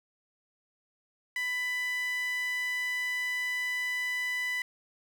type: tone with high-pass filter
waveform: sawtooth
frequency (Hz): 995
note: B5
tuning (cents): +13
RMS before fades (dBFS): -32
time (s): 1.36-4.62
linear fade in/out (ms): 2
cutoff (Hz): 2000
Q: 5.6
effects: none